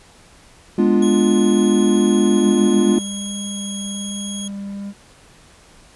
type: chord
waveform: triangle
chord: G# diminished seventh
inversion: none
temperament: equal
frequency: 207.7 / 246.9 / 293.7 / 349.2 Hz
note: G#3 / B3 / D4 / F4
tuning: 0 / 0 / 0 / 0 cents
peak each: -14 / -17 / -19 / -15 dBFS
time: 0.78-2.99 s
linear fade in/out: 5 ms
type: tone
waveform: 10% pulse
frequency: 3305 Hz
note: G#7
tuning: 9 cents flat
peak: -18 dBFS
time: 1.02-4.48 s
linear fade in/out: 5 ms
type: tone with vibrato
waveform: triangle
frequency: 200.2 Hz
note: G3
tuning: 37 cents sharp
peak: -24 dBFS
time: 2.33-4.94 s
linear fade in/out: 50 ms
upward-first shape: sine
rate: 1.2 Hz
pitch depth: 9 cents each way
effects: pink hiss -48 dBFS RMS until 5.95 s + resampled to 24000 Hz